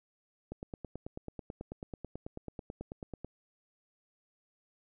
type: click train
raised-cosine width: 2 ms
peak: -27 dBFS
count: 26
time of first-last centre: 0.52-3.246 s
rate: 9.17 Hz
effects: none